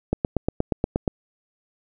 click train, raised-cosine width 2 ms, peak -7 dBFS, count 9, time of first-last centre 0.13-1.078 s, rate 8.44 Hz, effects none

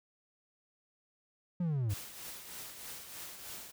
triangle linear sweep, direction down, 181.8 to 94.1 Hz, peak -28 dBFS, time 1.6-1.94 s, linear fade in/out 5 ms
white noise with tremolo, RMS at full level -44 dBFS, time 1.89-3.72 s, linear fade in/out 20 ms, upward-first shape triangle, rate 3.2 Hz, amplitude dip 55%
effects none

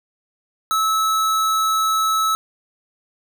square tone, 1300 Hz, E6, 24 cents flat, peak -17 dBFS, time 0.71-2.35 s, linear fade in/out 0 ms, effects none

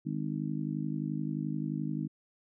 harmonic tone, 51.5 Hz, G#1, 14 cents flat, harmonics 3 / 4 / 5 / 6, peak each -35 / -37 / -37 / -39 dBFS, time 0.05-2.08 s, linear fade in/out 20 ms, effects none

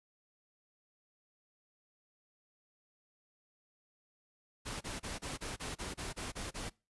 pink noise bursts, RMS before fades -41 dBFS, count 11, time 4.65-6.7 s, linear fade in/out 20 ms, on 160 ms, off 29 ms, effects noise-tail reverb RT60 0.3 s tail -24 dB re dry + resampled to 24000 Hz

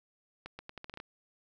accelerating click train, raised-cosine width 0.3 ms, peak -27 dBFS, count 9, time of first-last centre 0.46-1.001 s, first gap 130 ms, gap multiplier 0.8, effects none

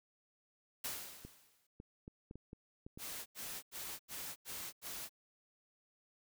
white noise with exponential decay, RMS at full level -39 dBFS, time 0.84-1.67 s, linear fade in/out 5 ms, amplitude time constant 180 ms
clicks, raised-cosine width 3 ms, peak -36 dBFS, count 8, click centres 1.25 / 1.801 / 2.079 / 2.311 / 2.356 / 2.531 / 2.865 / 2.975 s
white noise bursts, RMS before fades -45 dBFS, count 6, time 2.98-5.095 s, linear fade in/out 50 ms, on 280 ms, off 87 ms
effects none

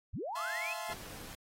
sine linear sweep, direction up, 38.89 to 2669 Hz, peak -36 dBFS, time 0.13-0.74 s, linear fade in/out 10 ms
sawtooth chord, F major seventh, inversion third, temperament equal with one note detuned, 659.3 / 698.5 / 858.9 / 1046.5 Hz, E5 / F5 / A5 / C6, 0 / 0 / -42 / 0 cents, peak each -40 dBFS, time 0.35-0.94 s, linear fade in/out 10 ms
pink noise, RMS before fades -48 dBFS, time 0.89-1.35 s, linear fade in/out 2 ms
effects AAC 48 kbps

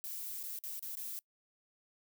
violet noise with dropouts, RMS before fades -42 dBFS, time 0.04-1.19 s, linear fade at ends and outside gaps 0 ms, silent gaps 0.43-0.436 / 0.588-0.637 / 0.794-0.826 / 0.953-0.97 s, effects noise-tail reverb RT60 0.1 s tail -24 dB re dry

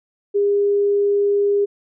sine tone, 405.3 Hz, G#4, 42 cents flat, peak -14 dBFS, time 0.34-1.66 s, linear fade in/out 20 ms, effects none

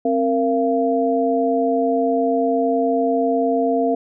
sine tone cluster, 265.6 / 464.4 / 684 Hz, C4 / A#4 / F5, +26 / -7 / -36 cents, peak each -20 dBFS, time 0.05-3.95 s, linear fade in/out 5 ms, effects none

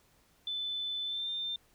sine tone with pitch glide, 3513 to 3599 Hz, A7 to A7, -3 to +38 cents, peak -33 dBFS, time 0.47-1.56 s, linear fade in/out 2 ms, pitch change +41 cents, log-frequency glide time 1.05-1.3 s, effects pink hiss -67 dBFS RMS until 1.74 s

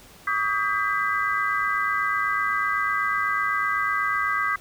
sine tone cluster, 1143 / 1251 / 1597 / 1998 Hz, D6 / D#6 / G6 / B6, -47 / +9 / +32 / +20 cents, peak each -27 dBFS, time 0.27-4.56 s, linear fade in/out 5 ms, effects pink hiss -49 dBFS RMS until 4.6 s

